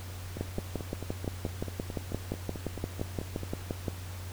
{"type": "two click trains", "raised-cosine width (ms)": 2, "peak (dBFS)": [-18, -24], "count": [21, 15], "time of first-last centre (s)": [[0.41, 3.882], [0.37, 3.433]], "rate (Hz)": [5.76, 4.57], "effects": ["added 91 Hz sine -39 dBFS peak until 4.32 s", "pink hiss -47 dBFS RMS until 4.32 s"]}